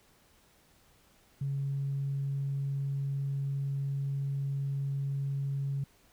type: tone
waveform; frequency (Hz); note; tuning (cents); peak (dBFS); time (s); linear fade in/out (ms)
sine; 138.59; C#3; 0; -29; 1.41-5.84; 5
effects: tanh soft clip ceiling -25 dBFS + pink hiss -64 dBFS RMS until 6.12 s